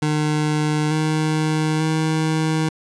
25% pulse tone with pitch steps, 151.9 / 155.6 / 157.8 Hz, D#3 / D#3 / D#3, -41 / 0 / +25 cents, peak -14 dBFS, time 0.02-2.69 s, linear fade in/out 5 ms, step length 890 ms, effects resampled to 22050 Hz

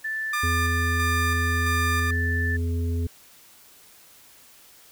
sine tone, 1760 Hz, A6, in tune, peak -26 dBFS, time 0.04-2.57 s, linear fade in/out 10 ms
sawtooth tone with tremolo, 1200 Hz, D6, 37 cents sharp, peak -22 dBFS, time 0.33-2.11 s, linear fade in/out 5 ms, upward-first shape square, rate 1.5 Hz, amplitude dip 35%
harmonic tone, 84.2 Hz, E2, 37 cents sharp, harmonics 1 / 3 / 5, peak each -23 / -33 / -37 dBFS, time 0.43-3.07 s, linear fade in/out 5 ms
effects white hiss -52 dBFS RMS until 4.91 s

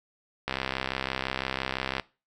click train, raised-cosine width 0.3 ms, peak -12 dBFS, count 101, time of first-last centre 0.48-1.997 s, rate 65.9 Hz, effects noise-tail reverb RT60 0.3 s tail -20 dB re dry

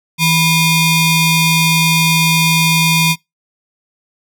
sawtooth ring-modulated tone, 1147 Hz, D6, 41 cents flat, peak -3 dBFS, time 0.18-3.16 s, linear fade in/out 50 ms, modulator 1310 Hz, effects noise-tail reverb RT60 0.2 s tail -25 dB re dry

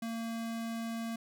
square tone, 228.4 Hz, A#3, 35 cents flat, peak -36 dBFS, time 0.02-1.16 s, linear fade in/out 5 ms, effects none

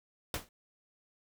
pink noise with exponential decay, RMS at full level -31 dBFS, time 0.34-0.49 s, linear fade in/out 2 ms, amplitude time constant 32 ms, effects none

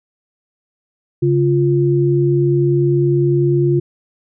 sine tone pair together, 139.3 / 349.2 Hz, C#3 / F4, +9 / 0 cents, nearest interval octave + major third, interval 1591 cents, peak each -14 dBFS, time 1.22-3.8 s, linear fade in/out 10 ms, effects none

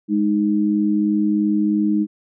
sine tone pair together, 207.7 / 310.7 Hz, G#3 / D#4, 0 / -2 cents, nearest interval perfect fifth, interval 698 cents, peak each -18 dBFS, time 0.08-2.07 s, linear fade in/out 50 ms, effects none

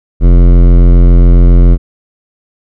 sine tone with hard clipping, 43.65 Hz, F1, in tune, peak -3 dBFS, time 0.2-1.78 s, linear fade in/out 50 ms, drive 16 dB, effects none

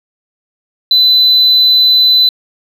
sine tone, 4010 Hz, B7, 26 cents sharp, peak -3 dBFS, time 0.91-2.29 s, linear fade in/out 2 ms, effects tanh soft clip ceiling -3 dBFS

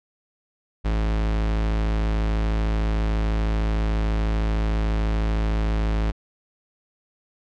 45% pulse tone, 53.7 Hz, A1, 41 cents flat, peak -20 dBFS, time 0.84-6.12 s, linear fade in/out 20 ms, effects low-pass 4000 Hz 12 dB/octave

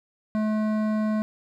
sine tone with hard clipping, 215.1 Hz, A3, 39 cents flat, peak -24 dBFS, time 0.35-1.22 s, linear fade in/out 0 ms, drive 13 dB, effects none

